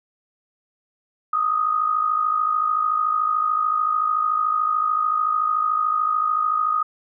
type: tone with amplitude modulation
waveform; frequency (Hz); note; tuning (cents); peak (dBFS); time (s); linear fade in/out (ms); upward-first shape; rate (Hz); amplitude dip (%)
sine; 1244.5; D#6; 0; -15; 1.33-6.83; 5; sine; 53.6; 65
effects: none